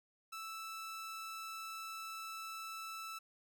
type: tone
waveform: sawtooth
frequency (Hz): 1318.5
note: E6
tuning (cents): 0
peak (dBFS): -40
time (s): 0.32-3.19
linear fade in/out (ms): 10
effects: none